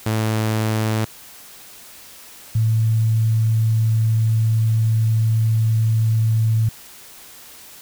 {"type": "tone pair in turn", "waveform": ["sawtooth", "sine"], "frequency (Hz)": [109.5, 111.41], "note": ["A2", "A2"], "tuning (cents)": [-8, 22], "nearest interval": "unison", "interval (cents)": 30, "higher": "second", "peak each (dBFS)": -14, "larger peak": "neither", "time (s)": [[0.06, 1.05], [2.55, 6.69]], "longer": "second", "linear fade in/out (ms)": 5, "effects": ["white hiss -42 dBFS RMS until 7.81 s"]}